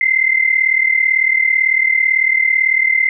sine tone pair together, 2052 / 2090 Hz, C7 / C7, -34 / -2 cents, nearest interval unison, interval 32 cents, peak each -15 / -13 dBFS, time 0.01-3.09 s, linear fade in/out 2 ms, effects none

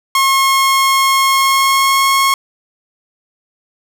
sawtooth tone with pitch glide, 1080 to 1088.8 Hz, C#6 to C#6, -45 to -31 cents, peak -6 dBFS, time 0.15-2.34 s, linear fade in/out 2 ms, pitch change +14 cents, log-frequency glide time 1.29-2.08 s, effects none

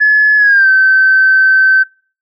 sine tone with pitch glide, 1710 to 1541.1 Hz, A6 to G6, -50 to -30 cents, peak -4 dBFS, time 0-1.84 s, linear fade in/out 20 ms, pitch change -180 cents, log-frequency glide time 0.37-0.69 s, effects noise-tail reverb RT60 0.4 s tail -24 dB re dry + tanh soft clip ceiling 0 dBFS

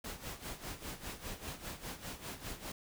pink noise with tremolo, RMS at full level -42 dBFS, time 0.04-2.72 s, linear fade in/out 5 ms, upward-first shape sine, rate 5 Hz, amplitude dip 75%, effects none

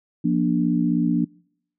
sine chord, Bb major, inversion second, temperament equal with one note detuned, 174.61 / 237.7 / 293.7 Hz, F3 / Bb3 / D4, 0 / +34 / 0 cents, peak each -22 dBFS, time 0.24-1.25 s, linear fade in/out 10 ms, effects noise-tail reverb RT60 0.7 s tail -26 dB re dry

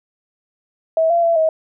sine tone with pitch steps, 647 / 683 / 672 / 637 Hz, E5 / F5 / E5 / D#5, -32 / -39 / +33 / +41 cents, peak -12 dBFS, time 0.97-1.49 s, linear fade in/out 2 ms, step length 130 ms, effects none

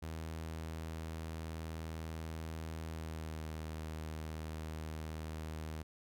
sawtooth tone with pitch glide, 80.4 to 78.7 Hz, E2 to D#2, -43 to +20 cents, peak -37 dBFS, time 0.02-5.83 s, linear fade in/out 10 ms, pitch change -37 cents, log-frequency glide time 2.91-3.47 s, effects none

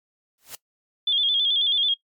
white noise with exponential growth, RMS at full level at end -33 dBFS, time 0.38-0.55 s, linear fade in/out 1 ms, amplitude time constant 36 ms
sine tone with vibrato, 3379 Hz, G#7, 29 cents sharp, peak -18 dBFS, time 1.07-1.94 s, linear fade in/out 5 ms, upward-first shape square, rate 9.2 Hz, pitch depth 61 cents each way
effects noise-tail reverb RT60 0.1 s tail -20 dB re dry + MP3 96 kbps

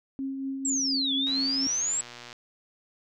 sine tone with tremolo, 270 Hz, C#4, 45 cents flat, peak -28 dBFS, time 0.19-1.67 s, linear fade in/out 0 ms, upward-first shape triangle, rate 4.3 Hz, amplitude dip 40%
sine exponential two-way sweep, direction down then up, 7800 to 3322 to 7800 Hz, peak -25 dBFS, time 0.65-2.01 s, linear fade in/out 2 ms, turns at 1.14 s
click train, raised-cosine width 0.2 ms, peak -25 dBFS, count 128, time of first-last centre 1.27-2.328 s, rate 120 Hz
effects none

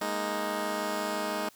10% pulse chord, Ab suspended second, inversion none, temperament just, 207.7 / 233.6 / 311.5 Hz, Ab3 / Bb3 / Eb4, 0 / +4 / +2 cents, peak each -26 / -30 / -26 dBFS, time 0.01-1.49 s, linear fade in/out 5 ms, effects white hiss -58 dBFS RMS until 1.55 s

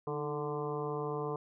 harmonic tone with a mistuned harmonic, 147.6 Hz, D3, 9 cents sharp, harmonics 1 / 2 / 3 / 4 / 5 / 6 / 7 / 8, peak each -40 / -44 / -36 / -49 / -44 / -48 / -42 / -48 dBFS, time 0.07-1.36 s, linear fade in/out 2 ms, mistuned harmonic 2, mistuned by +83 cents, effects none

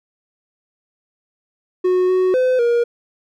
triangle tone with pitch steps, 366 / 370.4 / 510 / 473.7 Hz, F#4 / F#4 / C5 / A#4, -19 / +2 / -44 / +28 cents, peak -11 dBFS, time 1.84-2.84 s, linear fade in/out 10 ms, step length 250 ms, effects none

